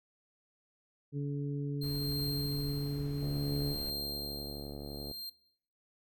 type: harmonic tone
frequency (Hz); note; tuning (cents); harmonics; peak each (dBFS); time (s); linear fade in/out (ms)
142.8; D3; -48; 1 / 2 / 3; -33 / -39 / -44; 1.12-3.77; 50
type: tone with tremolo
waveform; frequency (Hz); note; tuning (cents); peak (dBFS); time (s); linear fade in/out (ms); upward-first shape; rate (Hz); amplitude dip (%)
45% pulse; 4186; C8; 0; -34; 1.81-5.3; 10; triangle; 0.59; 90
type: noise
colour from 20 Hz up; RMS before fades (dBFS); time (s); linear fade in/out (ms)
brown; -45; 1.83-3.9; 5
type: click train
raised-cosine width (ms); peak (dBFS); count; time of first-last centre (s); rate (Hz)
2; -30; 136; 3.23-5.113; 71.7
effects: noise-tail reverb RT60 0.7 s tail -20 dB re dry